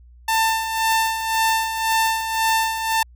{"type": "tone with tremolo", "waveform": "sawtooth", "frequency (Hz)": 893, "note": "A5", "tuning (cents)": 25, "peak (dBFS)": -12, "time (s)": [0.28, 3.03], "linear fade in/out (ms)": 5, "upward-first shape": "sine", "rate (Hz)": 1.9, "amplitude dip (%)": 60, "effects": ["added 60 Hz sine -44 dBFS peak until 3.15 s"]}